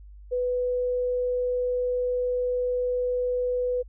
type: tone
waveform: sine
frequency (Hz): 496.5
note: B4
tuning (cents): +9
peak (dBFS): -23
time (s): 0.31-3.83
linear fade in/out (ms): 20
effects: added 50 Hz sine -43 dBFS peak until 3.88 s